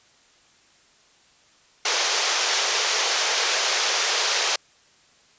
white band-pass noise, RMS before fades -23 dBFS, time 1.85-4.56 s, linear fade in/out 5 ms, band 390 to 6700 Hz, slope 48 dB/octave, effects white hiss -57 dBFS RMS until 5.38 s + resampled to 16000 Hz

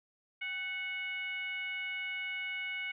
sine tone with frequency modulation, 2208 Hz, C#7, 7 cents flat, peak -35 dBFS, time 0.41-2.92 s, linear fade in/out 10 ms, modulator 708 Hz, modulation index 0.75, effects none

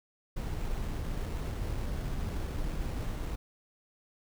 brown noise with sample-and-hold, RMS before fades -34 dBFS, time 0.36-3.36 s, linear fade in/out 10 ms, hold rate 4900 Hz, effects none

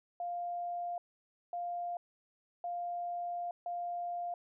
sine tone bursts at uneven times, 700 Hz, F5, 4 cents sharp, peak -35 dBFS, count 4, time 0.2-0.98 / 1.53-1.97 / 2.64-3.51 / 3.66-4.34 s, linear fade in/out 2 ms, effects none

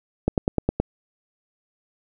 slowing click train, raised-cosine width 2 ms, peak -6 dBFS, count 6, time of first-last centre 0.28-0.8 s, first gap 98 ms, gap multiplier 1.03, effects none

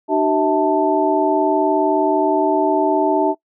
sine tone cluster, 302.5 / 381.9 / 649 / 882 Hz, D#4 / G4 / E5 / A5, -49 / -45 / -27 / +4 cents, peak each -19 dBFS, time 0.08-3.35 s, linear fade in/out 50 ms, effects noise-tail reverb RT60 0.1 s tail -21 dB re dry

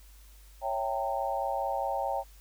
sine chord, C# diminished seventh, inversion none, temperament equal with one note detuned, 554.4 / 659.3 / 784 / 912.1 Hz, C#5 / E5 / G5 / Bb5, 0 / 0 / 0 / -38 cents, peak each -34 / -36 / -32 / -35 dBFS, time 0.61-2.24 s, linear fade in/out 50 ms, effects added 50 Hz sine -51 dBFS peak until 2.4 s + white hiss -60 dBFS RMS until 2.4 s

